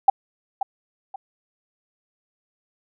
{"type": "tone with echo", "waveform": "sine", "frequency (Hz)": 784, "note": "G5", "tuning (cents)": 0, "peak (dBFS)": -8, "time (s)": [0.08, 0.1], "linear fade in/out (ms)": 5, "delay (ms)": 530, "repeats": 2, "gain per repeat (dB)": -11, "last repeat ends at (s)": 1.16, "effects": []}